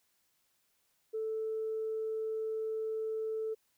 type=tone; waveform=sine; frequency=440 Hz; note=A4; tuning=in tune; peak=-32 dBFS; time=1.13-3.55 s; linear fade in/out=20 ms; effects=tanh soft clip ceiling -28 dBFS + white hiss -75 dBFS RMS until 3.77 s